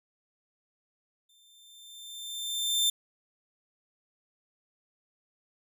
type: tone with exponential growth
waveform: sawtooth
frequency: 3575 Hz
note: A7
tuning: 27 cents sharp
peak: -19 dBFS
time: 1.29-2.9 s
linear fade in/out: 5 ms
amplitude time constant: 350 ms
effects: none